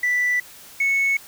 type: tone pair in turn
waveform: sine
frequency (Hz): 1974 / 2206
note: B6 / C#7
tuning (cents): -1 / -9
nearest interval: major second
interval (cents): 192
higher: second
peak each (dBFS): -16 / -15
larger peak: second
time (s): 0.03-0.4 / 0.8-1.17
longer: neither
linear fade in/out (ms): 5
effects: tanh soft clip ceiling -15 dBFS + white hiss -44 dBFS RMS until 1.27 s